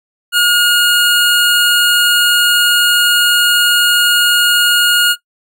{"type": "tone", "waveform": "25% pulse", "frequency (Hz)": 1431, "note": "F6", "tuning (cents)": 42, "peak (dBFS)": -4, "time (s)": [0.32, 5.16], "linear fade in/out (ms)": 50, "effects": ["noise-tail reverb RT60 0.1 s tail -17 dB re dry"]}